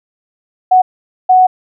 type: tone bursts at uneven times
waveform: sine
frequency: 741 Hz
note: F#5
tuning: 2 cents sharp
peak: -4 dBFS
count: 2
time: 0.71-0.82 / 1.29-1.47 s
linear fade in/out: 10 ms
effects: none